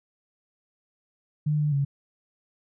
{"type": "tone with pitch steps", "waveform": "sine", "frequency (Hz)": [150.4, 149.1, 140], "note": ["D3", "D3", "C#3"], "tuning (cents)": [42, 27, 18], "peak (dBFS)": -21, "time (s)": [1.46, 1.85], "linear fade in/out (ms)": 10, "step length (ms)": 130, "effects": []}